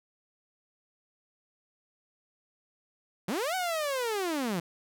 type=linear two-way sweep; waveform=sawtooth; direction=up then down; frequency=159.6 to 760 to 159.6 Hz; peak=-25 dBFS; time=3.28-4.6 s; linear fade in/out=5 ms; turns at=3.55 s; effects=none